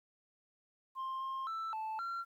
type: tone with pitch steps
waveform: sine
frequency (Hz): 1055 / 1063 / 1325 / 876 / 1369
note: C6 / C6 / E6 / A5 / F6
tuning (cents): +14 / +27 / +9 / -8 / -35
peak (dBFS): -34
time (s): 0.95-2.25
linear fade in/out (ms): 50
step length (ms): 260
effects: tanh soft clip ceiling -36 dBFS + 12-bit